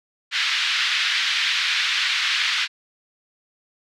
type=band-pass noise; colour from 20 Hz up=white; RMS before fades=-22 dBFS; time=0.31-2.68 s; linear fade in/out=50 ms; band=1500 to 4000 Hz; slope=24 dB/octave; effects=none